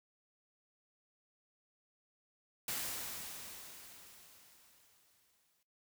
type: noise with exponential decay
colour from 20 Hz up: white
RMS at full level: -38 dBFS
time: 2.68-5.63 s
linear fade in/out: 2 ms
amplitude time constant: 640 ms
effects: noise-tail reverb RT60 0.2 s tail -17 dB re dry